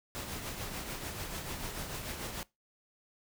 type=noise with tremolo; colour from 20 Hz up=pink; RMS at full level=-38 dBFS; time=0.15-2.43 s; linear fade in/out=0 ms; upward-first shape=triangle; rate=6.8 Hz; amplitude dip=50%; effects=noise-tail reverb RT60 0.2 s tail -21 dB re dry